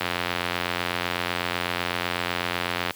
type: click train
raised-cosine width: 0.3 ms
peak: -8 dBFS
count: 256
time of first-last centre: 0.01-2.908 s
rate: 88 Hz
effects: white hiss -47 dBFS RMS until 2.95 s + high-pass 80 Hz 12 dB/octave